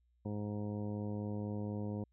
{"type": "harmonic tone", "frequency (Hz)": 104.1, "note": "G#2", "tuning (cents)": 5, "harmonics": [1, 2, 3, 4, 5, 6, 7, 8, 9], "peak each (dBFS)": [-40, -40, -46, -48, -48, -59, -56, -64, -57], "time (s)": [0.25, 2.04], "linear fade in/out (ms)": 5, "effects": ["added 60 Hz sine -70 dBFS peak until 2.12 s"]}